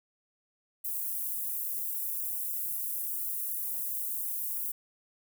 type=high-pass noise; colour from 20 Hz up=pink; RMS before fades=-34 dBFS; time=0.84-4.72 s; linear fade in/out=10 ms; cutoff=12000 Hz; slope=24 dB/octave; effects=none